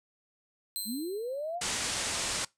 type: tone with exponential decay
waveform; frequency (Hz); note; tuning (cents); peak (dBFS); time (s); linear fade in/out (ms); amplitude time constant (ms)
15% pulse; 4100; C8; -36; -25; 0.76-1.55; 0; 170
type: linear sweep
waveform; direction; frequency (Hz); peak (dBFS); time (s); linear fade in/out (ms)
sine; up; 196 to 734; -32; 0.85-1.62; 50
type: low-pass noise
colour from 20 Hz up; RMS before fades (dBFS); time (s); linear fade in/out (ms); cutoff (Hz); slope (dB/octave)
white; -33; 1.61-2.45; 5; 9200; 48
effects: noise-tail reverb RT60 0.2 s tail -23 dB re dry